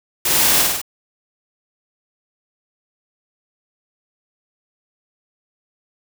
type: noise with echo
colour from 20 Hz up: white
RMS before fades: -18 dBFS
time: 0.25-0.62 s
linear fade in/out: 5 ms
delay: 49 ms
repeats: 4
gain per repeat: -2 dB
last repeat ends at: 0.816 s
effects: none